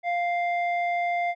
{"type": "tone with low-pass filter", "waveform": "square", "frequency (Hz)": 698.5, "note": "F5", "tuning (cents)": 0, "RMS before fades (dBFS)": -26, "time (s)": [0.03, 1.35], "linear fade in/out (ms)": 50, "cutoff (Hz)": 1700, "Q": 5, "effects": []}